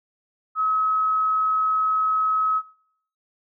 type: tone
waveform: sine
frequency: 1281 Hz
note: E6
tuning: 50 cents flat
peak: -19 dBFS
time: 0.55-2.62 s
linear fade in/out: 50 ms
effects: noise-tail reverb RT60 0.6 s tail -19 dB re dry